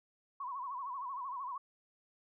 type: tone with vibrato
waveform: sine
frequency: 1046.5 Hz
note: C6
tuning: in tune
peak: -38 dBFS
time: 0.4-1.58 s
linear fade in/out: 5 ms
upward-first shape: sine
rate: 13 Hz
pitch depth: 130 cents each way
effects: none